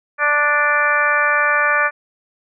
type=harmonic tone; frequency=293.7 Hz; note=D4; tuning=in tune; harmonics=2 / 3 / 4 / 5 / 6 / 7 / 8; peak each=-23 / -27 / -19 / -19 / -18 / -30 / -23 dBFS; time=0.18-1.91 s; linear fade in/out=50 ms; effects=none